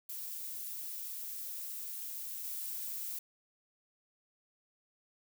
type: noise with level steps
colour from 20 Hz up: violet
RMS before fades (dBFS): -42 / -40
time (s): 0.09-3.19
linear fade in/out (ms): 5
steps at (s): 2.44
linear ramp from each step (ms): 5
effects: none